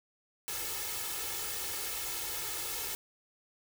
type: noise with comb filter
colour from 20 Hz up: white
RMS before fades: -37 dBFS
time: 0.48-2.95 s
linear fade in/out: 0 ms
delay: 2.3 ms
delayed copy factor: +0.9
effects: none